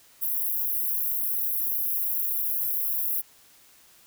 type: high-pass noise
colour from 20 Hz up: white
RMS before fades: -27 dBFS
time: 0.21-3.22 s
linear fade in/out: 20 ms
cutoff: 11000 Hz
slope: 96 dB/octave
effects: white hiss -56 dBFS RMS until 4.06 s